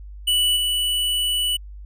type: tone with level steps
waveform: square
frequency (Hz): 2960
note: F#7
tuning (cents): 0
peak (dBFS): -17 / -20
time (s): 0.27-1.57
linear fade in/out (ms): 10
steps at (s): 0.56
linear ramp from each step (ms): 10
effects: added 50 Hz sine -35 dBFS peak until 1.85 s

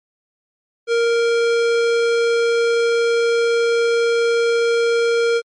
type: tone with hard clipping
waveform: sine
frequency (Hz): 466.2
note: A#4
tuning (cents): 0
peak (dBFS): -16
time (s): 0.87-5.42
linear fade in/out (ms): 50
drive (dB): 18
effects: MP3 48 kbps

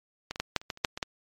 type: clicks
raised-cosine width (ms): 0.2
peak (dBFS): -16 / -21 / -10 / -6 / -29 / -15 / -30 / -6 / -19 / -11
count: 10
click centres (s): 0.31 / 0.359 / 0.4 / 0.563 / 0.615 / 0.702 / 0.774 / 0.848 / 0.975 / 1.028
effects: MP3 96 kbps

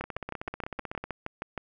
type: two click trains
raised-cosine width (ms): 0.5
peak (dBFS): -20 / -18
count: 17 / 11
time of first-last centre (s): 0.04-1.04 / 0.01-1.577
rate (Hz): 16 / 6.38
effects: none

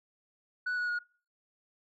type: tone with pitch steps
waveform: sine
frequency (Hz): 1480 / 1461.3 / 1442.9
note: F#6 / F#6 / F#6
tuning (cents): 0 / -22 / -44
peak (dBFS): -27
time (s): 0.66-0.99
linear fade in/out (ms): 10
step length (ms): 110
effects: noise-tail reverb RT60 0.4 s tail -24 dB re dry + tanh soft clip ceiling -29 dBFS

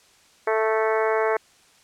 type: harmonic tone with a mistuned harmonic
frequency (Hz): 220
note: A3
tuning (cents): 0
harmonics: 2 / 3 / 4 / 5 / 6 / 7 / 8 / 9 / 10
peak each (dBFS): -22 / -26 / -28 / -30 / -32 / -33 / -34 / -35 / -36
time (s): 0.47-1.37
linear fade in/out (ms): 5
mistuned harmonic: 9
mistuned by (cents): -15
effects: white hiss -56 dBFS RMS until 1.83 s + low-pass 8000 Hz 12 dB/octave

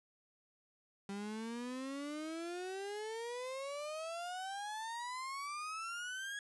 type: exponential sweep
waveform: 35% pulse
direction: up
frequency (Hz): 196 to 1672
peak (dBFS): -39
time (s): 1.09-6.39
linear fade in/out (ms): 2
effects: resampled to 24000 Hz

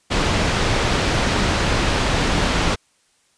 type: low-pass noise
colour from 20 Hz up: pink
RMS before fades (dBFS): -19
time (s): 0.1-2.76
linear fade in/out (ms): 20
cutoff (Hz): 4800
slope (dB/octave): 12
effects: white hiss -61 dBFS RMS until 3.37 s + resampled to 22050 Hz

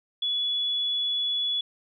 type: tone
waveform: sine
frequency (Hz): 3408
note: G#7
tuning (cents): +44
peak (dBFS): -24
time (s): 0.22-1.61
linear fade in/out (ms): 5
effects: none

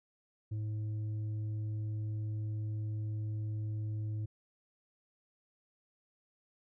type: tone with tanh clipping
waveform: triangle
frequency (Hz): 107.1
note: A2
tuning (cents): -46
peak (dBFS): -35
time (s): 0.51-4.26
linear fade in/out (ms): 10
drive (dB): 9
effects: none

